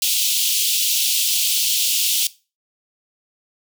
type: high-pass noise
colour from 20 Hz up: pink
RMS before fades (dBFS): -19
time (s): 0.02-2.27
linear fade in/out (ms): 2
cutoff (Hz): 2800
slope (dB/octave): 48
effects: noise-tail reverb RT60 0.3 s tail -19 dB re dry